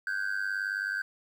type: tone with amplitude modulation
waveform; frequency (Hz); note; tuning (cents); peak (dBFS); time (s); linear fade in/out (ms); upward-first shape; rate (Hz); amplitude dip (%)
triangle; 1548; G6; -22; -23; 0.07-1.02; 2; sine; 99; 90
effects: tanh soft clip ceiling -20 dBFS + 10-bit